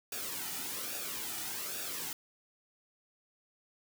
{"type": "noise with flanger", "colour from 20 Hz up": "white", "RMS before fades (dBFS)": -39, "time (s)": [0.12, 2.13], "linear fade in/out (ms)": 2, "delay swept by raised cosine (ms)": [0.96, 1.89], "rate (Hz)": 1.2, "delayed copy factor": -0.6, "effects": []}